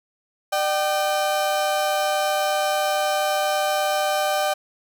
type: tone pair together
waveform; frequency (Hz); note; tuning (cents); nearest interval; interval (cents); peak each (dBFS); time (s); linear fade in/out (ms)
35% pulse; 600.7 / 773; D5 / G5; +39 / -24; major third; 437; -21; 0.52-4.54; 10
effects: none